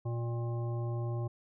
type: harmonic tone with a mistuned harmonic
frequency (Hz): 118.4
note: A#2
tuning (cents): +27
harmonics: 1 / 3 / 5 / 7 / 9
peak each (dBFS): -32 / -42 / -46 / -49 / -51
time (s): 0.05-1.28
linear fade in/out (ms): 10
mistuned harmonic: 7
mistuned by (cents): -57
effects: none